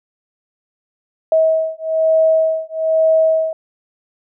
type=beating tone pair; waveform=sine; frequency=640 / 641.1 Hz; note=D#5 / E5; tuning=+49 / -48 cents; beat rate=1.1 Hz; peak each=-15 dBFS; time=1.32-3.53 s; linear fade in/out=2 ms; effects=none